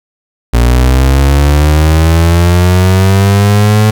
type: linear sweep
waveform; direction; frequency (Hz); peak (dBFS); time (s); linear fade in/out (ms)
35% pulse; up; 58.27 to 108.3; -3; 0.53-3.91; 10
effects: 7-bit